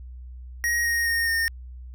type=tone with pitch steps; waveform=square; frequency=1886 / 1866.5 / 1847.2 / 1828.1 Hz; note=A#6 / A#6 / A#6 / A#6; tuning=+20 / +2 / -16 / -34 cents; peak=-22 dBFS; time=0.64-1.48 s; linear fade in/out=0 ms; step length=210 ms; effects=added 62 Hz sine -37 dBFS peak until 1.94 s